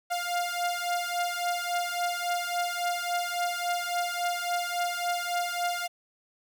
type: beating tone pair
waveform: sawtooth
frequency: 701 / 704.6 Hz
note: F5 / F5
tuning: +6 / +15 cents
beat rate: 3.6 Hz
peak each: -27 dBFS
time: 0.1-5.88 s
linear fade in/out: 20 ms
effects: none